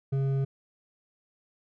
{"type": "tone with hard clipping", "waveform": "sine", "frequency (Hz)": 136.1, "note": "C#3", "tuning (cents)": -31, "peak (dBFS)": -26, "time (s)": [0.12, 0.45], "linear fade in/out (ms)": 10, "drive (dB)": 7, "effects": []}